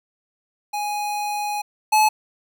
square tone pair in turn, 830.6 / 858.9 Hz, G#5 / A5, 0 / -42 cents, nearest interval minor second, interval 58 cents, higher second, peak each -24 / -14 dBFS, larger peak second, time 0.73-1.62 / 1.92-2.09 s, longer first, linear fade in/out 10 ms, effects none

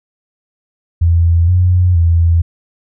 sine tone with pitch steps, 84.4 / 90.1 / 84 Hz, E2 / F#2 / E2, +41 / -45 / +33 cents, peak -7 dBFS, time 1.01-2.42 s, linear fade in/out 10 ms, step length 470 ms, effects none

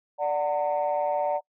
sine chord, D augmented, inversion none, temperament equal with one note detuned, 587.3 / 740 / 909.5 Hz, D5 / F#5 / A#5, 0 / 0 / -43 cents, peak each -25 / -27 / -28 dBFS, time 0.18-1.41 s, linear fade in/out 50 ms, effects noise-tail reverb RT60 0.1 s tail -25 dB re dry + tanh soft clip ceiling -17 dBFS

